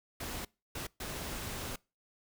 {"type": "noise bursts at uneven times", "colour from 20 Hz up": "pink", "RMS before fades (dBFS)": -40, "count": 3, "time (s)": [[0.2, 0.45], [0.75, 0.87], [1, 1.76]], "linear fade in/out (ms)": 5, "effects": ["noise-tail reverb RT60 0.3 s tail -25 dB re dry"]}